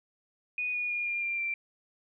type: tone with pitch steps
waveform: sine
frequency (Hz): 2474 / 2450 / 2426 / 2402 / 2379 / 2355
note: D#7 / D#7 / D#7 / D7 / D7 / D7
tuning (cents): -10 / -27 / -44 / +38 / +22 / +4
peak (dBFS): -29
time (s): 0.58-1.54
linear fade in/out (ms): 2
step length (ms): 160
effects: none